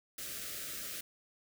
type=band-stop noise; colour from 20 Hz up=white; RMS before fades=-42 dBFS; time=0.18-1.01 s; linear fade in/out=5 ms; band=670 to 1200 Hz; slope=96 dB/octave; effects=none